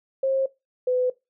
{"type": "tone pair in turn", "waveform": "sine", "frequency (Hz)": [535, 503.1], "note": ["C5", "B4"], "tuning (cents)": [38, 32], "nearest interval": "minor second", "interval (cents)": 106, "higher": "first", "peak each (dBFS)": -19, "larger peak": "neither", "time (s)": [[0.23, 0.46], [0.87, 1.1]], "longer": "neither", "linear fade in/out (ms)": 5, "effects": ["noise-tail reverb RT60 0.2 s tail -19 dB re dry"]}